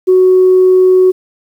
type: tone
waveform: sine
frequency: 370.7 Hz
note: F#4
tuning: 3 cents sharp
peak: -3 dBFS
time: 0.07-1.12 s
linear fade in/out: 20 ms
effects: tanh soft clip ceiling 0 dBFS + 7-bit